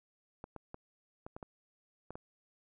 clicks, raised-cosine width 1 ms, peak -30 dBFS, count 8, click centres 0.441 / 0.563 / 0.744 / 1.265 / 1.365 / 1.428 / 2.106 / 2.155 s, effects none

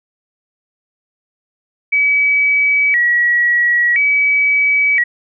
sine tone with vibrato, 2093 Hz, C7, in tune, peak -10 dBFS, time 1.92-5.04 s, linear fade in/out 10 ms, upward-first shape square, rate 0.49 Hz, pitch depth 150 cents each way, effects none

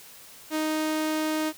sawtooth tone, 311.1 Hz, D#4, in tune, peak -21 dBFS, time 0.5-1.53 s, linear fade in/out 50 ms, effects white hiss -48 dBFS RMS until 1.57 s

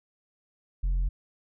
sine tone with tanh clipping, 44.02 Hz, F1, 14 cents sharp, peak -24 dBFS, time 0.83-1.09 s, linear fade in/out 10 ms, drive 3 dB, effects none

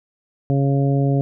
harmonic tone, 138.59 Hz, C#3, in tune, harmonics 1 / 2 / 3 / 4 / 5, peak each -16 / -22 / -26 / -28 / -30 dBFS, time 0.5-1.21 s, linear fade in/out 0 ms, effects none

